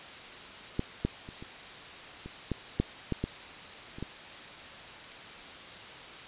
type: clicks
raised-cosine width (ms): 3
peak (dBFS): -15 / -14 / -30 / -30 / -28 / -17 / -12 / -16 / -17 / -30 / -22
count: 11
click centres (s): 0.794 / 1.05 / 1.289 / 1.425 / 2.26 / 2.517 / 2.8 / 3.123 / 3.24 / 3.985 / 4.026
effects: white hiss -45 dBFS RMS until 6.27 s + resampled to 8000 Hz